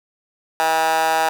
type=tone with high-pass filter; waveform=15% pulse; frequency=160.8 Hz; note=E3; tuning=43 cents flat; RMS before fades=-18 dBFS; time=0.6-1.29 s; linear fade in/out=0 ms; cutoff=890 Hz; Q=7.3; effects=none